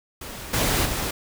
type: noise with level steps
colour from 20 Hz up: pink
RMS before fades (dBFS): -36 / -22 / -27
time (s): 0.21-1.11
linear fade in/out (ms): 5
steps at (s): 0.53 / 0.85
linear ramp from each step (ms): 10
effects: none